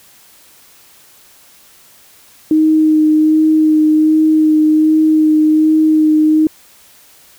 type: tone with vibrato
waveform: sine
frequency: 310.8 Hz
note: D#4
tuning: 2 cents flat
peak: -7 dBFS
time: 2.51-6.47 s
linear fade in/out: 2 ms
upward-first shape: sine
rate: 1.3 Hz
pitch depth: 14 cents each way
effects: white hiss -45 dBFS RMS until 7.38 s